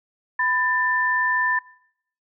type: tone pair together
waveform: sine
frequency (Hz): 997.9 / 1778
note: B5 / A6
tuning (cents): +18 / +18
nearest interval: minor seventh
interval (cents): 1000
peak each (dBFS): -24 / -20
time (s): 0.39-1.59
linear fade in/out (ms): 5
effects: noise-tail reverb RT60 0.7 s tail -23 dB re dry